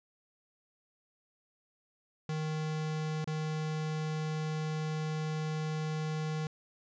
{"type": "tone with dropouts", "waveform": "square", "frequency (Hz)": 155.56, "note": "D#3", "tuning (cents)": 0, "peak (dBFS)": -33, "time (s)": [2.29, 6.47], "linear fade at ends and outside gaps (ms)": 2, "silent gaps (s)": [3.244, 3.274], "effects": ["resampled to 16000 Hz"]}